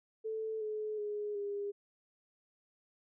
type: tone with pitch steps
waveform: sine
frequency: 440 / 428.2 / 416.7 / 405.6 Hz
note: A4 / A4 / G#4 / G#4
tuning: 0 / -47 / +6 / -41 cents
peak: -35 dBFS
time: 0.24-1.72 s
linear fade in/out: 20 ms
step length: 370 ms
effects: none